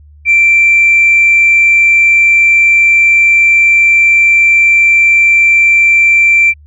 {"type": "tone", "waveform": "sine", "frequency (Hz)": 2349, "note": "D7", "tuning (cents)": 0, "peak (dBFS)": -3, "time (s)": [0.25, 6.54], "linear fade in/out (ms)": 50, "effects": ["tanh soft clip ceiling 0 dBFS", "added 74 Hz sine -36 dBFS peak until 6.66 s"]}